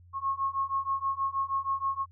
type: beating tone pair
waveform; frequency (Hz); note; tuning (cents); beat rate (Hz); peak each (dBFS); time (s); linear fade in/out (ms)
sine; 1085 / 1091.3; C#6 / C#6; -37 / -27; 6.3; -31 / -30; 0.13-2.06; 50
effects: added 88 Hz sine -52 dBFS peak until 2.11 s